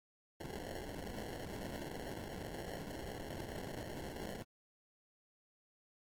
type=noise with sample-and-hold; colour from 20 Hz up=white; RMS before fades=-45 dBFS; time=0.4-4.43 s; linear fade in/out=10 ms; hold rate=1225 Hz; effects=AAC 64 kbps